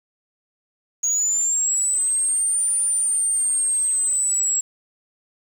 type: linear two-way sweep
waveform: sine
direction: up then down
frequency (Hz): 6645 to 9300 to 7620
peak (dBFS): -16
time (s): 1.03-4.61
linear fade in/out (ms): 10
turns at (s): 2.76
effects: tanh soft clip ceiling -16 dBFS + 7-bit